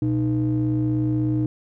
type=ring-modulated tone; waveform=triangle; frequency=93.4 Hz; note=F#2; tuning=17 cents sharp; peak=-14 dBFS; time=0.02-1.46 s; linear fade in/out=0 ms; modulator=215 Hz; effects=none